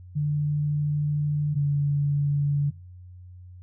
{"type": "tone pair in turn", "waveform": "sine", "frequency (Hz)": [147.8, 143.59], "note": ["D3", "D3"], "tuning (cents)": [11, -39], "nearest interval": "minor second", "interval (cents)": 50, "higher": "first", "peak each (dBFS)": [-22, -20], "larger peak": "second", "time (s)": [[0.15, 1.55], [1.55, 2.71]], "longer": "first", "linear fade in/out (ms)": 20, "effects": ["noise-tail reverb RT60 0.4 s tail -25 dB re dry", "added 90 Hz sine -42 dBFS peak until 3.62 s"]}